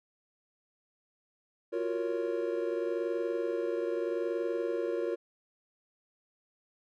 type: chord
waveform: triangle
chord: Gb major seventh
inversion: third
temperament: equal with one note detuned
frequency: 349.2 / 370 / 466.2 / 557.3 Hz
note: F4 / Gb4 / Bb4 / Db5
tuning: 0 / 0 / 0 / +9 cents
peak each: -32 / -37 / -32 / -35 dBFS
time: 1.72-5.16 s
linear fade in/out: 20 ms
effects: none